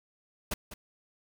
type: noise with echo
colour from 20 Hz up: pink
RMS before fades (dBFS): -32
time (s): 0.51-0.54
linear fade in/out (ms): 5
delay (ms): 200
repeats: 1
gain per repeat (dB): -12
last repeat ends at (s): 0.74
effects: none